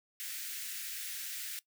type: high-pass noise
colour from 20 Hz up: white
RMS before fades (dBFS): -41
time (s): 0.2-1.59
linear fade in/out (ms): 0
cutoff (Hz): 1500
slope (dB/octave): 48
effects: noise-tail reverb RT60 0.1 s tail -19 dB re dry